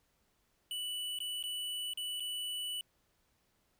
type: tone with dropouts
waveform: square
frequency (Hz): 2966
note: F#7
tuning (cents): +4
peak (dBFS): -37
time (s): 0.71-2.81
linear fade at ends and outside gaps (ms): 1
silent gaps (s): 1.188-1.203 / 1.427-1.438 / 1.935-1.974 / 2.198-2.204
effects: pink hiss -75 dBFS RMS until 3.79 s